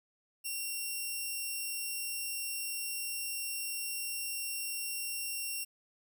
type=tone; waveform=5% pulse; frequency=2743 Hz; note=F7; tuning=32 cents flat; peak=-26 dBFS; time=0.44-5.65 s; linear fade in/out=20 ms; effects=none